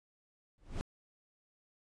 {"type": "noise with exponential growth", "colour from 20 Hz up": "brown", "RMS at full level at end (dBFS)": -31, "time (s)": [0.58, 0.81], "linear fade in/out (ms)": 0, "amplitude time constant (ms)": 50, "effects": ["resampled to 22050 Hz"]}